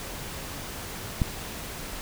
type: click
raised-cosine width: 5 ms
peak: -10 dBFS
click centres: 1.218 s
effects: pink hiss -37 dBFS RMS until 2.01 s